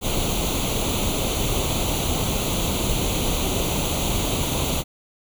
pink noise with comb filter, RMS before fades -23 dBFS, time 0.01-4.84 s, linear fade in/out 50 ms, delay 0.29 ms, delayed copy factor +0.8, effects none

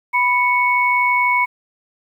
sine tone pair together, 987.6 / 2217 Hz, B5 / C#7, 0 / 0 cents, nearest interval octave + major second, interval 1400 cents, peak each -16 dBFS, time 0.13-1.46 s, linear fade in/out 20 ms, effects 8-bit

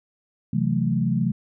sine chord, F# half-diminished seventh, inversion second, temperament equal, 130.81 / 164.81 / 185 / 220 Hz, C3 / E3 / F#3 / A3, 0 / 0 / 0 / 0 cents, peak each -25 dBFS, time 0.53-1.32 s, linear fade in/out 5 ms, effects none

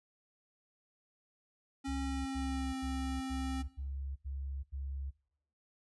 square tone with pitch glide, 272.1 to 263.7 Hz, C#4 to C4, -32 to +14 cents, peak -37 dBFS, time 1.84-3.63 s, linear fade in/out 20 ms, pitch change -54 cents, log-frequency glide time 1.96-2.76 s
sine tone bursts, 68.5 Hz, C#2, 20 cents flat, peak -37 dBFS, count 7, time 1.87-5.11 s, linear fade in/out 20 ms, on 390 ms, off 85 ms
effects noise-tail reverb RT60 0.8 s tail -22 dB re dry + resampled to 24000 Hz

